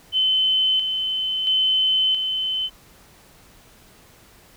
sine tone with tremolo, 3054 Hz, G7, 46 cents flat, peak -16 dBFS, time 0.12-2.7 s, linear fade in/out 50 ms, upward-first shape square, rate 0.74 Hz, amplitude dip 45%, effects pink hiss -51 dBFS RMS until 4.56 s

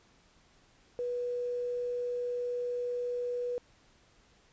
sine tone with quantisation, 488.2 Hz, B4, 20 cents flat, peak -31 dBFS, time 0.99-3.58 s, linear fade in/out 0 ms, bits 10, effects pink hiss -64 dBFS RMS until 4.52 s + resampled to 16000 Hz

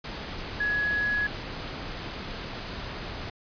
sine tone in noise, 1681 Hz, G#6, 20 cents sharp, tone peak -24 dBFS, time 0.6-1.27 s, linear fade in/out 5 ms, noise pink, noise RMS -36 dBFS, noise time 0.04-3.3 s, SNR +9 dB, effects resampled to 11025 Hz

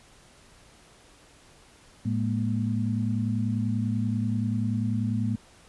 sine tone cluster, 110 / 206.7 / 237 Hz, A2 / G#3 / A#3, 0 / -8 / +29 cents, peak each -27 / -30 / -29 dBFS, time 2.05-5.36 s, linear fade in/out 10 ms, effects pink hiss -55 dBFS RMS until 5.68 s + resampled to 24000 Hz

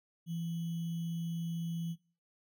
sine tone with sample-and-hold, 167.1 Hz, E3, 24 cents sharp, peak -34 dBFS, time 0.26-1.96 s, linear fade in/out 50 ms, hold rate 3150 Hz, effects noise-tail reverb RT60 0.4 s tail -19 dB re dry + MP3 96 kbps

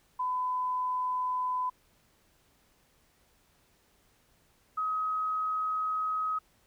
sine tone pair in turn, 1006 / 1267.5 Hz, B5 / D#6, +32 / +32 cents, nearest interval major third, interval 400 cents, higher second, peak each -28 dBFS, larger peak neither, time 0.19-1.7 / 4.77-6.39 s, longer second, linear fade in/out 10 ms, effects pink hiss -67 dBFS RMS until 6.66 s

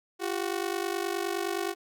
sawtooth ring-modulated tone, 370 Hz, F#4, in tune, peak -22 dBFS, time 0.19-1.75 s, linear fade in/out 50 ms, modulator 24.8 Hz, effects none

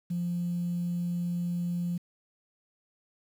sine tone, 174.3 Hz, F3, 3 cents flat, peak -27 dBFS, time 0.1-1.98 s, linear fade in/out 10 ms, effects tanh soft clip ceiling -24 dBFS + 9-bit

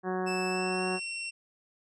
harmonic tone, 185 Hz, F#3, in tune, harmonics 1 / 2 / 3 / 4 / 5 / 6 / 7 / 8 / 9 / 10, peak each -35 / -32 / -42 / -36 / -44 / -41 / -49 / -47 / -43 / -54 dBFS, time 0.03-1 s, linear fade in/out 50 ms
sawtooth tone with pitch glide, 2637 to 2721 Hz, E7 to F7, 0 to -46 cents, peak -31 dBFS, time 0.26-1.31 s, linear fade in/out 20 ms, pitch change +54 cents, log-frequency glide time 0.5-0.84 s
effects resampled to 22050 Hz

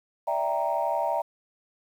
sine chord, E half-diminished seventh, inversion third, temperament equal, 587.3 / 659.3 / 784 / 932.3 Hz, D5 / E5 / G5 / Bb5, 0 / 0 / 0 / 0 cents, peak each -30 / -28 / -30 / -28 dBFS, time 0.27-1.22 s, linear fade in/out 10 ms, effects tanh soft clip ceiling -15 dBFS + 9-bit

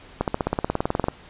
accelerating click train, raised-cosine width 1 ms, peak -7 dBFS, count 17, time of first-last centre 0.21-1.084 s, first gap 68 ms, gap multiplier 0.97, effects pink hiss -47 dBFS RMS until 1.29 s + resampled to 8000 Hz

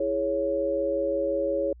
sine chord, C# minor, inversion first, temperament equal, 329.6 / 415.3 / 554.4 Hz, E4 / G#4 / C#5, 0 / 0 / 0 cents, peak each -31 / -30 / -25 dBFS, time 0-1.73 s, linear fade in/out 5 ms, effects added 60 Hz sine -46 dBFS peak until 1.8 s

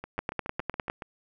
two click trains, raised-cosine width 0.5 ms, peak -13 / -22 dBFS, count 8 / 8, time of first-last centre 0.19-0.899 / 0.04-1.022 s, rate 9.87 / 7.13 Hz, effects none

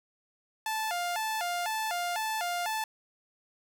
sawtooth tone with vibrato, 784 Hz, G5, in tune, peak -26 dBFS, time 0.66-2.84 s, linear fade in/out 2 ms, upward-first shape square, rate 2 Hz, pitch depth 190 cents each way, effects none

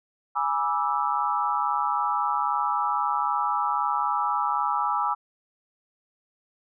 sine chord, E dominant seventh, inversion first, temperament equal with one note detuned, 830.6 / 973 / 1174.7 / 1318.5 Hz, G#5 / B5 / D6 / E6, 0 / -26 / 0 / 0 cents, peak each -28 dBFS, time 0.35-5.15 s, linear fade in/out 20 ms, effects none

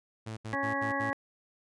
sawtooth tone bursts, 110.5 Hz, A2, 8 cents sharp, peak -33 dBFS, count 5, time 0.26-1.106 s, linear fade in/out 10 ms, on 110 ms, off 74 ms
harmonic tone, 277.2 Hz, C#4, in tune, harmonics 1 / 2 / 3 / 4 / 6 / 7, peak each -36 / -36 / -36 / -36 / -36 / -36 dBFS, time 0.53-1.13 s, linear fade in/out 0 ms
effects resampled to 22050 Hz

